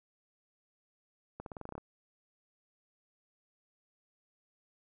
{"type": "accelerating click train", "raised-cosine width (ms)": 1, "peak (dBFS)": -28, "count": 10, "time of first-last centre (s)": [1.4, 1.78], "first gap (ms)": 62, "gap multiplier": 0.9, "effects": []}